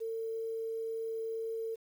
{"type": "tone with quantisation", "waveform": "sine", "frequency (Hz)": 450.3, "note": "A4", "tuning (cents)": 40, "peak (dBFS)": -34, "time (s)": [0, 1.76], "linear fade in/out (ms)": 20, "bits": 10, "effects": []}